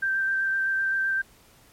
sine tone with vibrato, 1568 Hz, G6, in tune, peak -22 dBFS, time 0.02-1.22 s, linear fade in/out 10 ms, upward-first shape square, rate 7.8 Hz, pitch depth 11 cents each way, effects pink hiss -56 dBFS RMS until 1.72 s + MP3 64 kbps

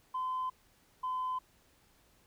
sine tone pair in turn, 1025 / 1019.8 Hz, C6 / C6, -36 / -45 cents, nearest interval unison, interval 9 cents, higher first, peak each -31 / -31 dBFS, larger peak neither, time 0.14-0.5 / 1.03-1.39 s, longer neither, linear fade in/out 10 ms, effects tanh soft clip ceiling -29 dBFS + pink hiss -67 dBFS RMS until 2.26 s

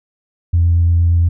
sine tone with vibrato, 85.2 Hz, F2, 42 cents flat, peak -8 dBFS, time 0.53-1.29 s, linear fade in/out 10 ms, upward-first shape square, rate 8.6 Hz, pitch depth 8 cents each way, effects tanh soft clip ceiling -5 dBFS

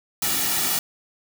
white noise with comb filter, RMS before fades -23 dBFS, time 0.22-0.79 s, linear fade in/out 2 ms, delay 1.9 ms, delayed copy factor -0.7, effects none

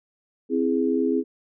sine chord, C augmented, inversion none, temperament equal, 261.6 / 329.6 / 415.3 Hz, C4 / E4 / G#4, 0 / 0 / 0 cents, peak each -23 / -25 / -24 dBFS, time 0.49-1.24 s, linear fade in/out 50 ms, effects none

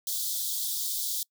white high-pass noise, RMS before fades -31 dBFS, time 0.07-1.23 s, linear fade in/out 2 ms, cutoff 3300 Hz, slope 96 dB/octave, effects noise-tail reverb RT60 0.1 s tail -25 dB re dry

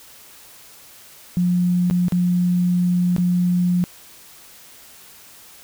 sine tone with dropouts, 178 Hz, F3, 33 cents sharp, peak -15 dBFS, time 1.37-3.84 s, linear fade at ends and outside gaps 0 ms, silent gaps 1.9-1.91 / 2.083-2.122 / 3.164-3.182 s, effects white hiss -45 dBFS RMS until 5.63 s

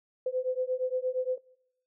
sine beating tone pair, 506 / 514.6 Hz, B4 / C5, +42 / -29 cents, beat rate 8.6 Hz, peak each -31 dBFS, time 0.26-1.38 s, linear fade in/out 5 ms, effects noise-tail reverb RT60 0.8 s tail -22 dB re dry

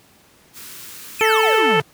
white band-stop noise, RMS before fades -37 dBFS, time 0.53-1.62 s, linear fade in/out 50 ms, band 460 to 990 Hz, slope 48 dB/octave
square exponential sweep, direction down, 2637 to 130.81 Hz, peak -23 dBFS, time 1.19-1.82 s, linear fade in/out 10 ms
harmonic tone, 440 Hz, A4, in tune, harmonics 1 / 2 / 3 / 4 / 5 / 6 / 7, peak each -17 / -20 / -22 / -23 / -24 / -25 / -25 dBFS, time 1.21-1.8 s, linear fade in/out 0 ms
effects pink hiss -52 dBFS RMS until 1.93 s + high-pass 80 Hz 12 dB/octave

